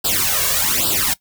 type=noise with flanger; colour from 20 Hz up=white; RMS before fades=-18 dBFS; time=0.04-1.14 s; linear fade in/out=10 ms; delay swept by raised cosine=0.23 to 1.83 ms; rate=1.2 Hz; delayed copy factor=+1; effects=noise-tail reverb RT60 0.1 s tail -19 dB re dry